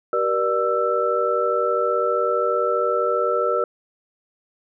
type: tone cluster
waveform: sine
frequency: 385.7 / 477.8 / 593 / 1326 Hz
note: G4 / A#4 / D5 / E6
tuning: -28 / +43 / +17 / +10 cents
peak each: -26 / -22 / -24 / -23 dBFS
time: 0.13-3.64 s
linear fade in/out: 2 ms
effects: none